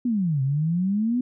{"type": "exponential two-way sweep", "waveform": "sine", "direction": "down then up", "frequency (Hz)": [254.6, 130.6, 254.6], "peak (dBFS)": -20, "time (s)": [0.05, 1.21], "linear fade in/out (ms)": 5, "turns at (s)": 0.42, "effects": []}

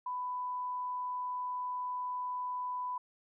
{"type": "tone", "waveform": "sine", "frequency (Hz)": 996, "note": "B5", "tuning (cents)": 14, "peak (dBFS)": -34, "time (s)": [0.06, 2.98], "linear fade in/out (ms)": 5, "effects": []}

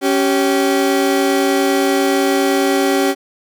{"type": "tone pair together", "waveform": "30% pulse", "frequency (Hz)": [277.3, 387.2], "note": ["C#4", "G4"], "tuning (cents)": [1, -21], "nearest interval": "tritone", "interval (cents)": 578, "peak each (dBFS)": -13, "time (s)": [0.01, 3.15], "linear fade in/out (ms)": 50, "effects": []}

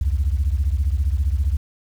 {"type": "beating tone pair", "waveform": "sine", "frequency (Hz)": [65.41, 80.41], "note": ["C2", "E2"], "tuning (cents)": [0, -42], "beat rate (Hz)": 15, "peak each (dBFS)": [-18, -20], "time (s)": [0.01, 1.57], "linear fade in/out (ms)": 5, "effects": ["tanh soft clip ceiling -12 dBFS", "8-bit"]}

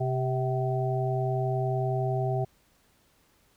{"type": "harmonic tone with a mistuned harmonic", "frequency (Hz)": 130, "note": "C3", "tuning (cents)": -11, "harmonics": [1, 3, 5, 6], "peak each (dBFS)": [-27, -32, -33, -34], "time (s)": [0, 2.45], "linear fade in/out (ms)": 10, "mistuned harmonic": 6, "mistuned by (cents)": -43, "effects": ["pink hiss -65 dBFS RMS until 3.56 s"]}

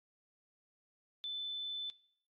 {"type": "tone", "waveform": "sine", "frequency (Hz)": 3516, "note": "A7", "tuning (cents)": -2, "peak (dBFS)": -38, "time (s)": [1.24, 1.9], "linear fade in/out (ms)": 0, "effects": ["noise-tail reverb RT60 0.7 s tail -20 dB re dry", "AAC 32 kbps"]}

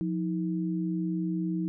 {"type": "tone pair together", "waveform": "sine", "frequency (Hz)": [177.2, 319], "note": ["F3", "D#4"], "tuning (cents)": [25, 43], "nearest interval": "minor seventh", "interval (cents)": 1018, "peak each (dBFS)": [-29, -31], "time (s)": [0.01, 1.68], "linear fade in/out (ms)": 0, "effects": []}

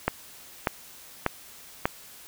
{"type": "click train", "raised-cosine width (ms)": 0.5, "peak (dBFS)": -7, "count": 4, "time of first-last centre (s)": [0.08, 1.855], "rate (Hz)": 1.69, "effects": ["white hiss -48 dBFS RMS until 2.27 s"]}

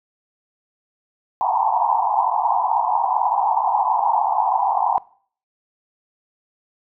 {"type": "band-pass noise", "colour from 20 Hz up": "white", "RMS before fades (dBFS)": -19, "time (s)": [1.41, 4.98], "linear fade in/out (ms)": 0, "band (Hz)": [730, 1000], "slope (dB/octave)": 96, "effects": ["noise-tail reverb RT60 0.5 s tail -22 dB re dry"]}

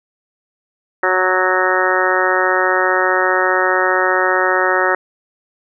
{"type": "harmonic tone", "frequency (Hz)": 184.9, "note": "F#3", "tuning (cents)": -1, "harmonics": [2, 3, 4, 5, 6, 7, 8, 9, 10], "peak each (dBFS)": [-20, -20, -23, -22, -25, -20, -22, -23, -19], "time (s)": [1.03, 4.95], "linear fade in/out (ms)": 2, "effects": []}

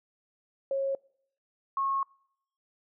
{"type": "tone pair in turn", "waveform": "sine", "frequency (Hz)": [545, 1090], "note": ["C#5", "C#6"], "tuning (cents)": [-29, -29], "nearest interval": "octave", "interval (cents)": 1200, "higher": "second", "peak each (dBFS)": -26, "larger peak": "neither", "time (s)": [[0.71, 0.95], [1.77, 2.03]], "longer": "second", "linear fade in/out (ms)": 2, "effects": ["noise-tail reverb RT60 0.7 s tail -26 dB re dry"]}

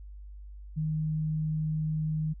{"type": "tone", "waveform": "sine", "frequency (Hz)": 155.56, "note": "D#3", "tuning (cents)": 0, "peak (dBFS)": -27, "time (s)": [0.76, 2.34], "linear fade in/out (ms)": 20, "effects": ["added 50 Hz sine -42 dBFS peak until 2.4 s"]}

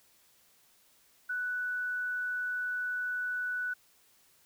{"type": "tone", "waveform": "sine", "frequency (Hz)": 1484, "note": "F#6", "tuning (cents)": 5, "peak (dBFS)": -31, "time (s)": [1.29, 3.74], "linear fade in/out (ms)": 10, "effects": ["white hiss -65 dBFS RMS until 4.45 s"]}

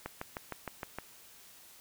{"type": "click train", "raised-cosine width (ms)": 0.5, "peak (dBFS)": -22, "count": 7, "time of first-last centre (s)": [0.06, 0.986], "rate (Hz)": 6.48, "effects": ["white hiss -56 dBFS RMS until 1.8 s"]}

